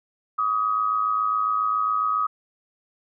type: tone pair together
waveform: sine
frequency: 1150.7 / 1258 Hz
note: D6 / D#6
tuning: -36 / +19 cents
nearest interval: major second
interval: 155 cents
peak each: -27 / -21 dBFS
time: 0.38-2.27 s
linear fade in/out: 10 ms
effects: none